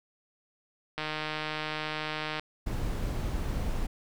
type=click train; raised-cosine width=0.3 ms; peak=-17 dBFS; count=219; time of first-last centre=0.98-2.396 s; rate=154 Hz
type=noise; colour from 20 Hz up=brown; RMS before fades=-31 dBFS; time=2.66-3.87 s; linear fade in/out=10 ms
effects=none